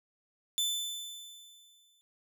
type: tone with exponential decay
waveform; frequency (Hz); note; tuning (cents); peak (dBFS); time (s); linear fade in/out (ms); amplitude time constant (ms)
sawtooth; 3520; A7; 0; -24; 0.58-2.01; 0; 310
effects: none